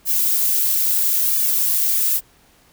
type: noise with flanger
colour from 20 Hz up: violet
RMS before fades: -18 dBFS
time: 0.05-2.21 s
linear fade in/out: 50 ms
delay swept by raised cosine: 1.7 to 4 ms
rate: 0.76 Hz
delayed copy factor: +0.75
effects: pink hiss -54 dBFS RMS until 2.72 s